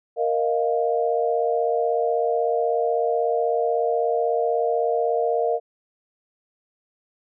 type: chord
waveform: sine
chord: Bb suspended fourth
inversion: none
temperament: equal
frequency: 466.2 / 622.3 / 698.5 Hz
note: Bb4 / Eb5 / F5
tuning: 0 / 0 / 0 cents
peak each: -22 / -25 / -24 dBFS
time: 0.16-5.6 s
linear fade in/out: 50 ms
effects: none